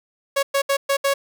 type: tone bursts at uneven times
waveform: sawtooth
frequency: 554.4 Hz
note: C#5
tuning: in tune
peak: -13 dBFS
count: 5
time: 0.36-0.43 / 0.54-0.62 / 0.69-0.77 / 0.89-0.97 / 1.04-1.14 s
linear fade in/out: 10 ms
effects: none